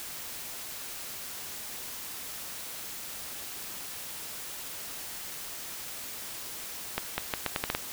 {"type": "accelerating click train", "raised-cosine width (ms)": 0.3, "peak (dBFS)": -11, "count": 8, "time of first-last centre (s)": [6.98, 7.749], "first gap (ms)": 200, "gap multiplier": 0.79, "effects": ["white hiss -40 dBFS RMS until 7.92 s"]}